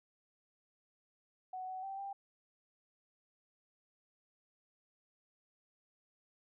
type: tone with pitch steps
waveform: sine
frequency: 744 / 750 / 778 / 791 Hz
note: F#5 / F#5 / G5 / G5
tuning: +9 / +23 / -13 / +15 cents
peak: -40 dBFS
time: 1.53-2.13 s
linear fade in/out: 5 ms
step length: 150 ms
effects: none